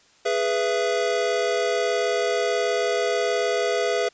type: chord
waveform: square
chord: E major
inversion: first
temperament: equal with one note detuned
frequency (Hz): 415.3 / 493.9 / 670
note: G#4 / B4 / E5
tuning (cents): 0 / 0 / +28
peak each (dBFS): -26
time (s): 0.25-4.09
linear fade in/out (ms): 10
effects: white hiss -57 dBFS RMS until 4.13 s + resampled to 16000 Hz